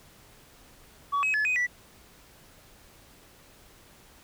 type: tone with pitch steps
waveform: sine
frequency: 1133 / 2551 / 1717 / 2503 / 1960 Hz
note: C#6 / D#7 / A6 / D#7 / B6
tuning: +37 / +43 / -43 / +10 / -14 cents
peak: -21 dBFS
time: 1.12-1.67 s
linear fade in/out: 20 ms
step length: 110 ms
effects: tanh soft clip ceiling -22 dBFS + pink hiss -55 dBFS RMS until 4.23 s